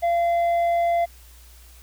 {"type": "tone with tanh clipping", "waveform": "sine", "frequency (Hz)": 686, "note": "F5", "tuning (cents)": -31, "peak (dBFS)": -19, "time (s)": [0.02, 1.06], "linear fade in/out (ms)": 20, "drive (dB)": 5, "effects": ["added 60 Hz sine -46 dBFS peak until 1.82 s", "white hiss -52 dBFS RMS until 1.82 s"]}